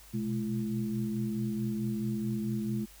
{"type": "tone cluster", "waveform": "sine", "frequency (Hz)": [122.5, 127.1, 212.9, 337.3], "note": ["B2", "C3", "G#3", "E4"], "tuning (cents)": [-14, -50, 43, 40], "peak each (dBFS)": [-38, -39, -31, -40], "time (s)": [0.13, 2.86], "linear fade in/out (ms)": 20, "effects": ["added 50 Hz sine -55 dBFS peak until 3 s", "white hiss -55 dBFS RMS until 3 s"]}